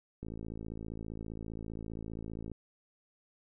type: click train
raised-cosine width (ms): 3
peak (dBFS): -29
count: 127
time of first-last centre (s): 0.23-2.517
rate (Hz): 55.1
effects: none